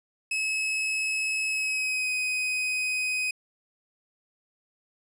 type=tone with pitch glide; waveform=40% pulse; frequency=2578 to 2509 Hz; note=E7 to D#7; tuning=-39 to +14 cents; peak=-25 dBFS; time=0.31-3.31 s; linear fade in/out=5 ms; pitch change=-47 cents; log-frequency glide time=1.49-2.11 s; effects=low-pass 12000 Hz 12 dB/octave